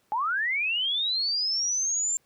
sine linear sweep, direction up, 813 to 7360 Hz, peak -24 dBFS, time 0.12-2.17 s, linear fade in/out 0 ms, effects pink hiss -68 dBFS RMS until 2.25 s + high-pass 100 Hz 12 dB/octave

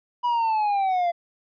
triangle linear sweep, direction down, 980 to 679 Hz, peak -18 dBFS, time 0.23-1.12 s, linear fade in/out 20 ms, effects resampled to 11025 Hz

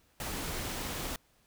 pink noise, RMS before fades -37 dBFS, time 0.2-1.16 s, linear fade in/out 2 ms, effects pink hiss -68 dBFS RMS until 1.46 s

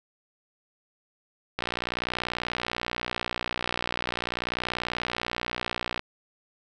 click train, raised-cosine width 0.3 ms, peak -12 dBFS, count 267, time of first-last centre 1.59-5.994 s, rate 60.4 Hz, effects none

